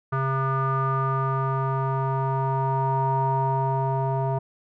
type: tone with low-pass filter sweep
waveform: square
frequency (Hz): 134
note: C3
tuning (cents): +42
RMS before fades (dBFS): -24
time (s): 0.12-4.39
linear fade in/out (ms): 10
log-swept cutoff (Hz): 1300 to 830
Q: 8.2
effects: none